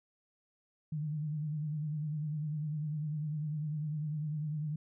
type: tone with vibrato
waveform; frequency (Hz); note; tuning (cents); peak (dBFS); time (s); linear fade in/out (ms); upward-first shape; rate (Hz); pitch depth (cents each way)
sine; 151.6; D#3; -45; -33; 0.92-4.76; 5; sine; 10; 63
effects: none